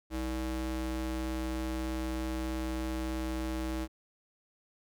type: ring-modulated tone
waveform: square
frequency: 130.81 Hz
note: C3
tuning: in tune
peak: -30 dBFS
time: 0.1-3.88 s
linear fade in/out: 50 ms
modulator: 190 Hz
effects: none